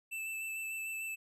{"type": "tone with vibrato", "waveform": "square", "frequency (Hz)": 2645, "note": "E7", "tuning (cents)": 5, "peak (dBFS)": -38, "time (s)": [0.11, 1.16], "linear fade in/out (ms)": 20, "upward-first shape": "square", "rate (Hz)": 6.7, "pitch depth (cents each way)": 11, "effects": []}